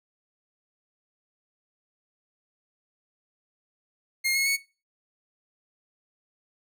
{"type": "tone with pitch steps", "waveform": "sawtooth", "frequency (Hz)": [2133, 2173, 2215], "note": ["C7", "C#7", "C#7"], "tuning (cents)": [33, -35, -2], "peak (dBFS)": -19, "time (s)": [4.24, 4.57], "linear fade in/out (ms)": 20, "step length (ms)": 110, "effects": ["noise-tail reverb RT60 0.3 s tail -18 dB re dry"]}